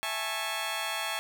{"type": "chord", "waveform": "15% pulse", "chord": "A major seventh", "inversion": "second", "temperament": "just", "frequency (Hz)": [660, 825, 880, 1100], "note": ["E5", "G#5", "A5", "C#6"], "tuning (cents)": [2, -12, 0, -14], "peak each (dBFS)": -31, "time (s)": [0.03, 1.19], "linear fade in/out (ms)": 0, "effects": []}